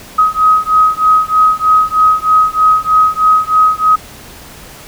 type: beating tone pair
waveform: sine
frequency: 1262 / 1265.2 Hz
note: D#6 / D#6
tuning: +24 / +29 cents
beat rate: 3.2 Hz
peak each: -10 dBFS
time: 0.18-3.96 s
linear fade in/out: 10 ms
effects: pink hiss -34 dBFS RMS until 4.87 s